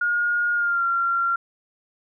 sine tone with pitch glide, 1429 to 1376.3 Hz, F6 to F6, +39 to -26 cents, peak -19 dBFS, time 0.01-1.36 s, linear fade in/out 5 ms, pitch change -65 cents, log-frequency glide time 0.54-0.84 s, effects none

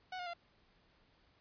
sawtooth tone with pitch steps, 740 / 714.4 / 689.6 Hz, F#5 / F5 / F5, 0 / +39 / -22 cents, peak -37 dBFS, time 0.12-0.336 s, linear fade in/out 5 ms, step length 72 ms, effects pink hiss -70 dBFS RMS until 1.4 s + resampled to 11025 Hz

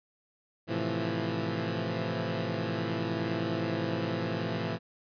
15% pulse chord, F major seventh, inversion first, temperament equal, 110 / 130.81 / 164.81 / 174.61 Hz, A2 / C3 / E3 / F3, 0 / 0 / 0 / 0 cents, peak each -28 / -31 / -28 / -31 dBFS, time 0.67-4.79 s, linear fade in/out 50 ms, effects resampled to 11025 Hz

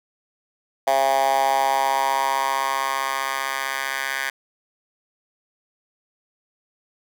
10% pulse tone with high-pass filter sweep, 135.4 Hz, C#3, 40 cents flat, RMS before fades -22 dBFS, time 0.87-4.3 s, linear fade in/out 5 ms, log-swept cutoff 710 to 1500 Hz, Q 4.5, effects none

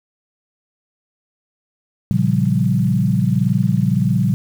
sine chord, G half-diminished seventh, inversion first, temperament equal, 116.54 / 138.59 / 174.61 / 196 Hz, Bb2 / Db3 / F3 / G3, 0 / 0 / 0 / 0 cents, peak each -19 dBFS, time 2.11-4.34 s, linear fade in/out 0 ms, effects 7-bit

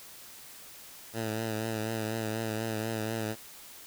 10% pulse tone with vibrato, 110.7 Hz, A2, 11 cents sharp, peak -23 dBFS, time 1.13-3.36 s, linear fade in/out 50 ms, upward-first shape triangle, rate 4.1 Hz, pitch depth 55 cents each way, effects white hiss -49 dBFS RMS until 3.86 s

